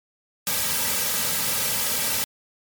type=noise with comb filter; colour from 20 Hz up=white; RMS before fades=-24 dBFS; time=0.47-2.24 s; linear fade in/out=0 ms; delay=2.8 ms; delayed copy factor=-0.75; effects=MP3 96 kbps